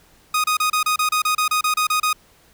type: tone bursts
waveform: sawtooth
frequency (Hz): 1244.5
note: D#6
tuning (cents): 0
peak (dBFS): -13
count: 14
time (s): 0.34-2.13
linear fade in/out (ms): 5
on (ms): 100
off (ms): 30
effects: pink hiss -54 dBFS RMS until 2.53 s